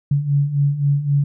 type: beating tone pair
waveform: sine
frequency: 140 / 143.8 Hz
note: C#3 / D3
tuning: +18 / -36 cents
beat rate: 3.8 Hz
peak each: -21 / -16 dBFS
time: 0.11-1.24 s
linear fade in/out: 5 ms
effects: none